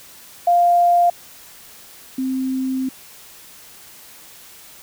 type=tone pair in turn; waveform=sine; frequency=698.5 / 261.6 Hz; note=F5 / C4; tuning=0 / 0 cents; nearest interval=octave + perfect fourth; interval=1700 cents; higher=first; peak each=-11 / -19 dBFS; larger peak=first; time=0.47-1.1 / 2.18-2.89 s; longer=second; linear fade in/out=5 ms; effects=white hiss -43 dBFS RMS until 4.82 s